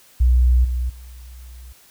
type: tone with level steps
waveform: sine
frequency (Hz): 61.74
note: B1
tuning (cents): 0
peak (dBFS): -11 / -19 / -36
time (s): 0.2-1.73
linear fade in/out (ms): 10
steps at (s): 0.64 / 0.89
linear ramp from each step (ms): 10
effects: white hiss -51 dBFS RMS until 1.9 s